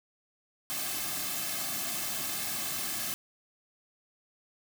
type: noise with comb filter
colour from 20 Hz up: white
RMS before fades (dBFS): -34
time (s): 0.7-3.14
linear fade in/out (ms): 0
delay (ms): 2.1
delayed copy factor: -0.8
effects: none